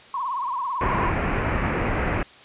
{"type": "tone with vibrato", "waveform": "sine", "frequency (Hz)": 1030, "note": "C6", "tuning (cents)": -28, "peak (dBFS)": -24, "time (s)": [0.14, 1.1], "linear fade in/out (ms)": 2, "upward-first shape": "triangle", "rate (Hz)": 18, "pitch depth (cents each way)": 170}
{"type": "low-pass noise", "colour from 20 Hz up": "pink", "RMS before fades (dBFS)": -24, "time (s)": [0.81, 2.23], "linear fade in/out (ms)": 2, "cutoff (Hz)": 2500, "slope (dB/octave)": 48}
{"effects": ["white hiss -47 dBFS RMS until 2.44 s", "resampled to 8000 Hz"]}